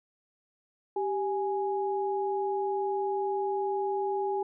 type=tone pair together; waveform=sine; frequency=391.7 / 830.6 Hz; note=G4 / G#5; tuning=-1 / 0 cents; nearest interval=octave + minor second; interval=1301 cents; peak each=-29 / -31 dBFS; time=0.96-4.43 s; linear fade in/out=5 ms; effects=none